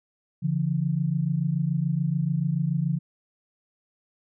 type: tone pair together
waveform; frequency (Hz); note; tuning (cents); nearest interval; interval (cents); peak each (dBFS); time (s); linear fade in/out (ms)
sine; 142.5 / 169.46; C#3 / E3; +48 / +48; minor third; 300; -25; 0.42-2.99; 20
effects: none